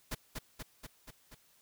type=noise with echo; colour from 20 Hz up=pink; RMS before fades=-37 dBFS; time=0.11-0.15 s; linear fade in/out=10 ms; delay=240 ms; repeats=5; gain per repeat=-3 dB; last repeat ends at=1.35 s; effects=white hiss -67 dBFS RMS until 1.61 s